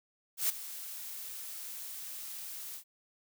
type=noise with ADSR envelope; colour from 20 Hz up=blue; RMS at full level=-28 dBFS; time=0.37-2.84 s; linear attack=120 ms; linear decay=15 ms; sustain=-15 dB; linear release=88 ms; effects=none